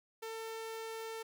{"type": "tone", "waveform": "sawtooth", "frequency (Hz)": 448.1, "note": "A4", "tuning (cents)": 32, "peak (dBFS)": -37, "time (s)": [0.22, 1.23], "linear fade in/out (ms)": 10, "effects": []}